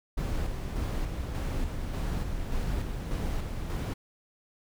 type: noise with tremolo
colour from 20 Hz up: brown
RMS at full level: -30 dBFS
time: 0.17-3.94 s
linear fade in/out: 10 ms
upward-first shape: square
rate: 1.7 Hz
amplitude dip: 35%
effects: none